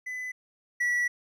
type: tone pair in turn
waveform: triangle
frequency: 2006 / 1945.5 Hz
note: B6 / B6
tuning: +26 / -27 cents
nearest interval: minor second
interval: 53 cents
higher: first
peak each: -31 / -22 dBFS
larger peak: second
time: 0.06-0.32 / 0.8-1.08 s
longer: second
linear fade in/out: 10 ms
effects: none